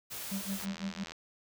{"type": "noise", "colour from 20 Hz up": "white", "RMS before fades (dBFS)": -41, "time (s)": [0.1, 0.66], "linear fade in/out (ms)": 20}
{"type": "tone with tremolo", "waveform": "triangle", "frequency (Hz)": 196, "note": "G3", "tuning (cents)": 0, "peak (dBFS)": -30, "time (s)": [0.31, 1.04], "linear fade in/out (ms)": 10, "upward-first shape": "sine", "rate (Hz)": 5.9, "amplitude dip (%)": 100}
{"type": "click train", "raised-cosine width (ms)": 0.2, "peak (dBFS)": -25, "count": 44, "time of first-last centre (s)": [0.6, 1.12], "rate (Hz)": 82.7}
{"effects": []}